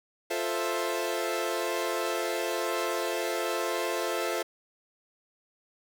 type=chord; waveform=sawtooth; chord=F major seventh; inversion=none; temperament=equal; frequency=349.2 / 440 / 523.3 / 659.3 Hz; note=F4 / A4 / C5 / E5; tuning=0 / 0 / 0 / 0 cents; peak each=-30 dBFS; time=0.3-4.43 s; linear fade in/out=10 ms; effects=none